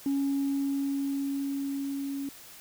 sine tone with level ramp, 277.2 Hz, C#4, in tune, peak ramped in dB -23 to -31 dBFS, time 0.06-2.29 s, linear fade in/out 2 ms, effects tanh soft clip ceiling -22 dBFS + white hiss -49 dBFS RMS until 2.6 s

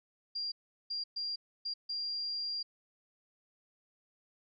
sine tone bursts at uneven times, 4775 Hz, D8, 28 cents sharp, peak -34 dBFS, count 5, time 0.35-0.52 / 0.9-1.04 / 1.16-1.36 / 1.65-1.74 / 1.89-2.63 s, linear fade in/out 10 ms, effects none

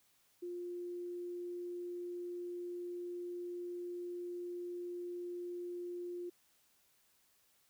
sine tone, 352.1 Hz, F4, 14 cents sharp, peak -40 dBFS, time 0.42-6.3 s, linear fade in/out 10 ms, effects white hiss -72 dBFS RMS until 7.69 s

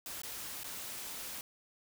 white noise with dropouts, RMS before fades -43 dBFS, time 0.06-1.41 s, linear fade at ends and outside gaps 1 ms, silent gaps 0.218-0.234 / 0.634-0.643 s, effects none

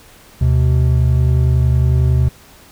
triangle tone pair together, 75.65 / 126.6 Hz, D#2 / B2, -48 / +43 cents, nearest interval major sixth, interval 891 cents, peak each -11 dBFS, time 0.41-2.29 s, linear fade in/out 5 ms, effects pink hiss -44 dBFS RMS until 2.71 s

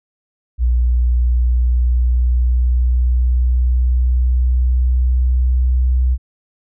sine tone with pitch glide, 60.4 to 63 Hz, B1 to B1, -38 to +35 cents, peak -11 dBFS, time 0.58-6.18 s, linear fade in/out 50 ms, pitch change +73 cents, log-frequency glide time 0.79-5.89 s, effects none

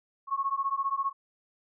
sine beating tone pair, 1090 / 1105 Hz, C#6 / C#6, -29 / -6 cents, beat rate 15 Hz, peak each -30 dBFS, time 0.27-1.13 s, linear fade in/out 50 ms, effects none

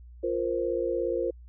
sine chord, F suspended fourth, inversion none, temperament equal, 349.2 / 466.2 / 523.3 Hz, F4 / Bb4 / C5, 0 / 0 / 0 cents, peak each -30 dBFS, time 0.23-1.31 s, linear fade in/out 10 ms, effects added 60 Hz sine -45 dBFS peak until 1.48 s

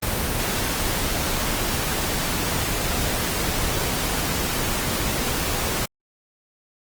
pink noise, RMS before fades -24 dBFS, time 0.02-5.86 s, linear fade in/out 10 ms, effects Opus 24 kbps

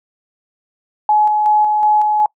sine tone with tremolo, 847 Hz, G#5, 34 cents sharp, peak -9 dBFS, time 1.09-2.26 s, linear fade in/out 2 ms, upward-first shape square, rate 2.7 Hz, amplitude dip 30%, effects noise-tail reverb RT60 0.1 s tail -25 dB re dry

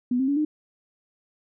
sine tone with pitch steps, 246.9 / 264.6 / 283.6 / 304 Hz, B3 / C4 / C#4 / D#4, 0 / +20 / +40 / -40 cents, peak -20 dBFS, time 0.11-0.45 s, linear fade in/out 5 ms, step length 85 ms, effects none

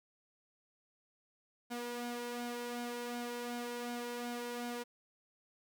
sawtooth tone with flanger, 240.9 Hz, B3, 43 cents flat, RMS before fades -41 dBFS, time 1.7-4.84 s, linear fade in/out 20 ms, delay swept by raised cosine 1.3 to 2.22 ms, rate 2.7 Hz, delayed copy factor +0.55, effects none

